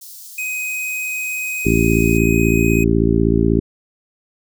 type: high-pass noise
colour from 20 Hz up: white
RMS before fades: -37 dBFS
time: 0.01-2.18 s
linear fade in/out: 10 ms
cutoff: 4600 Hz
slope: 24 dB/octave
type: tone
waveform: square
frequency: 2514 Hz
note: D#7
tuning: 17 cents sharp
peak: -22 dBFS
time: 0.38-2.84 s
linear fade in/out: 5 ms
type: harmonic tone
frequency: 56.2 Hz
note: A1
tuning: 37 cents sharp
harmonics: 1 / 2 / 3 / 4 / 5 / 6 / 7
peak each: -20 / -20 / -20 / -20 / -20 / -20 / -20 dBFS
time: 1.65-3.6 s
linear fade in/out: 10 ms
effects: none